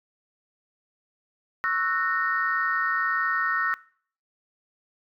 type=chord; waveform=sine; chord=F# dominant seventh; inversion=second; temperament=equal with one note detuned; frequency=1108.7 / 1318.5 / 1480 / 1843.2 Hz; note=C#6 / E6 / F#6 / A#6; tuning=0 / 0 / 0 / -20 cents; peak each=-31 / -27 / -29 / -26 dBFS; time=1.64-3.74 s; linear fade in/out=0 ms; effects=noise-tail reverb RT60 0.5 s tail -21 dB re dry + tanh soft clip ceiling -12 dBFS